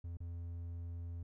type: tone with dropouts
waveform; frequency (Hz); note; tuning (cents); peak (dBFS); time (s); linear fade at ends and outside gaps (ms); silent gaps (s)
triangle; 85.4; F2; -38; -39; 0.04-1.23; 5; 0.171-0.203
effects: none